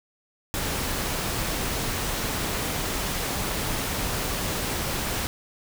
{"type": "noise", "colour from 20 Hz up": "pink", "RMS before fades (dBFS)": -28, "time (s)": [0.54, 5.27], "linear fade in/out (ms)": 0, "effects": []}